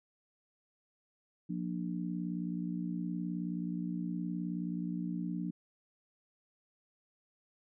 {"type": "harmonic tone", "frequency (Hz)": 59.1, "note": "A#1", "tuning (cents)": 24, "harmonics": [3, 4, 5], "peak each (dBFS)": [-36, -41, -40], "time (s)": [1.49, 5.51], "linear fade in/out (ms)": 10, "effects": []}